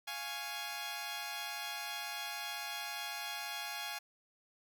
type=chord; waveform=10% pulse; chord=Db major; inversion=first; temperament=equal; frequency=698.5 / 830.6 / 1108.7 Hz; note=F5 / Ab5 / Db6; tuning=0 / 0 / 0 cents; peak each=-37 / -33 / -39 dBFS; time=0.07-3.99 s; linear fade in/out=10 ms; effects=none